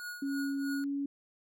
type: tone with tremolo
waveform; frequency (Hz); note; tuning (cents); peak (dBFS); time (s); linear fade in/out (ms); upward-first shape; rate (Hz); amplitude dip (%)
square; 1449; F#6; -37; -38; 0-0.84; 0; triangle; 3.1; 85
type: tone with pitch glide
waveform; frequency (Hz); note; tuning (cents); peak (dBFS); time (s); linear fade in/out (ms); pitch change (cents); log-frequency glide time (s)
sine; 277.2 to 280.6; C#4 to C#4; 0 to +21; -31; 0.22-1.06; 5; +21; 0.79-0.86
effects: none